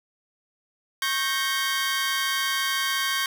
20% pulse chord, G diminished, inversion second, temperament equal with one note detuned, 1096.6 / 1568 / 1864.7 Hz, Db6 / G6 / Bb6, -19 / 0 / 0 cents, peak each -23 / -22 / -25 dBFS, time 1.02-3.26 s, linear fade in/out 2 ms, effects none

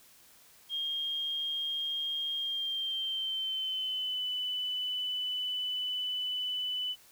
sine tone with pitch glide, 3227 to 2994 Hz, G7 to F#7, +50 to +20 cents, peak -31 dBFS, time 0.69-6.96 s, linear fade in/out 50 ms, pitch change -130 cents, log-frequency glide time 2.36-4.28 s, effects white hiss -59 dBFS RMS until 7.11 s

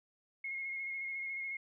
sine tone with vibrato, 2157 Hz, C#7, 48 cents flat, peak -37 dBFS, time 0.44-1.57 s, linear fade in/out 5 ms, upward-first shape square, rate 14 Hz, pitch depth 17 cents each way, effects none

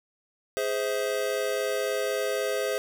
square chord, Ab augmented, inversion none, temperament just, 415.3 / 519.1 / 648.9 Hz, Ab4 / C5 / E5, 0 / -14 / -27 cents, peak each -31 / -30 / -33 dBFS, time 0.57-2.78 s, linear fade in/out 0 ms, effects none

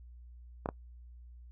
clicks, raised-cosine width 1 ms, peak -19 dBFS, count 2, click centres 0.659 / 0.689 s, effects noise-tail reverb RT60 0.1 s tail -23 dB re dry + added 60 Hz sine -49 dBFS peak until 1.51 s

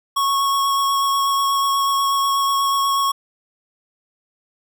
square tone with vibrato, 1103 Hz, C#6, 9 cents flat, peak -17 dBFS, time 0.16-3.12 s, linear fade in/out 10 ms, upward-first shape sine, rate 8.2 Hz, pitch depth 12 cents each way, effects none

